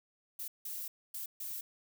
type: noise bursts at uneven times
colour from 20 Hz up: violet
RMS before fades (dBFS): -41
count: 4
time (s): 0.39-0.48 / 0.65-0.88 / 1.14-1.26 / 1.4-1.61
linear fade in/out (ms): 5
effects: none